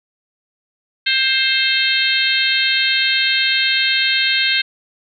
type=harmonic tone; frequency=528 Hz; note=C5; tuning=16 cents sharp; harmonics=3 / 4 / 5 / 6 / 7 / 8; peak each=-21 / -21 / -21 / -21 / -21 / -21 dBFS; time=1.06-4.62 s; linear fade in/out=10 ms; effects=none